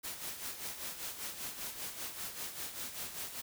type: noise with tremolo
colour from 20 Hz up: white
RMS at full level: -40 dBFS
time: 0.03-3.42 s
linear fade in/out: 20 ms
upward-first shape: sine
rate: 5.1 Hz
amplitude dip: 60%
effects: none